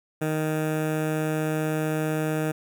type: tone with notch filter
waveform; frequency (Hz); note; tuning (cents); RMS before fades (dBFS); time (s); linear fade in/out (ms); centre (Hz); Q
15% pulse; 155.56; D#3; 0; -26; 0.21-2.52; 10; 4400; 0.84
effects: none